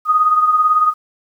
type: beating tone pair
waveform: sine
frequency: 1242 / 1260 Hz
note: D#6 / D#6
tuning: -3 / +21 cents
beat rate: 18 Hz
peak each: -11 / -19 dBFS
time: 0.05-0.94 s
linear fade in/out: 50 ms
effects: 8-bit